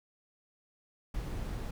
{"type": "noise", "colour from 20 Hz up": "brown", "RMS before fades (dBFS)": -37, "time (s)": [1.14, 1.71], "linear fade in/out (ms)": 5, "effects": []}